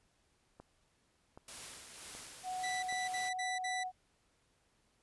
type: click train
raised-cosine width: 1 ms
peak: -37 dBFS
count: 4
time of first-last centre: 0.6-2.926 s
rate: 1.29 Hz
type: noise with tremolo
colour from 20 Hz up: white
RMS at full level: -47 dBFS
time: 1.48-3.29 s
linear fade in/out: 2 ms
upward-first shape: sine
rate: 1.9 Hz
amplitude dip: 40%
type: tone with vibrato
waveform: sine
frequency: 740 Hz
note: F#5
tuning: in tune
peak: -37 dBFS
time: 2.43-3.92 s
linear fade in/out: 50 ms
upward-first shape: triangle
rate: 13 Hz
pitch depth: 8 cents each way
type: tone bursts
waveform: sawtooth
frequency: 1975.5 Hz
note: B6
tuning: in tune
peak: -34 dBFS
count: 5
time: 2.63-3.838 s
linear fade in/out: 10 ms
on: 200 ms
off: 52 ms
effects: pink hiss -74 dBFS RMS until 5.02 s + resampled to 24000 Hz